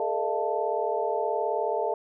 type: tone cluster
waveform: sine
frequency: 419.1 / 458 / 610 / 685 / 883 Hz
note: G#4 / A#4 / D#5 / F5 / A5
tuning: +16 / -31 / -34 / -34 / +6 cents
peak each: -31 dBFS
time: 0-1.94 s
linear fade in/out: 2 ms
effects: none